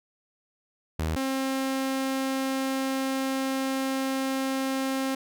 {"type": "tone pair in turn", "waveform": "sawtooth", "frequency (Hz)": [79.5, 266.7], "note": ["D#2", "C4"], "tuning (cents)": [38, 33], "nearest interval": "octave + major sixth", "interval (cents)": 2095, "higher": "second", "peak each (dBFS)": -22, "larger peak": "neither", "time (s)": [[0.99, 1.16], [1.16, 5.15]], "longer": "second", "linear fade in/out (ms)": 5, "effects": []}